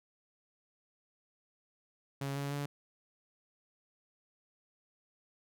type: tone with pitch steps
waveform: sawtooth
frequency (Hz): 138.59 / 140.93 / 143.31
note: C#3 / C#3 / D3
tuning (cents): 0 / +29 / -42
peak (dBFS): -31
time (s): 2.21-2.66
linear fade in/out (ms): 5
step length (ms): 150
effects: none